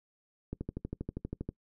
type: click train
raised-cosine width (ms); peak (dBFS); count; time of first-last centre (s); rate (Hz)
3; -23; 13; 0.53-1.49; 12.5
effects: noise-tail reverb RT60 0.1 s tail -22 dB re dry